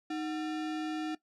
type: tone with sample-and-hold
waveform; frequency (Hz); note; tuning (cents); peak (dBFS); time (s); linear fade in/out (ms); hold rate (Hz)
sine; 311.1; D#4; 0; -32; 0.1-1.15; 5; 1050
effects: noise-tail reverb RT60 0.1 s tail -18 dB re dry + low-pass 5000 Hz 12 dB/octave